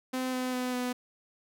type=tone with pitch steps; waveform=sawtooth; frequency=257 / 254.2 / 251.4 / 248.7 Hz; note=C4 / C4 / B3 / B3; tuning=-31 / -50 / +31 / +12 cents; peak=-26 dBFS; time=0.13-0.93 s; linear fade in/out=10 ms; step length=200 ms; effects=none